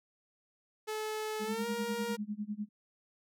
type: tone with pitch glide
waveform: sawtooth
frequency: 431.7 to 470.8 Hz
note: A4 to A#4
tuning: -33 to +17 cents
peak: -31 dBFS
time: 0.87-2.17 s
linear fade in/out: 20 ms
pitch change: +150 cents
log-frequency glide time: 1.44-1.67 s
type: tone with tremolo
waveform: sine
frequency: 209.2 Hz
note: G#3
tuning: 13 cents sharp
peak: -32 dBFS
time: 1.39-2.69 s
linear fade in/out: 50 ms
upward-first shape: sine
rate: 10 Hz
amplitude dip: 95%
effects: none